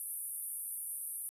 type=band-pass noise; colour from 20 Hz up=pink; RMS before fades=-41 dBFS; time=0-1.29 s; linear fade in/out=0 ms; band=9200 to 13000 Hz; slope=96 dB/octave; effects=resampled to 32000 Hz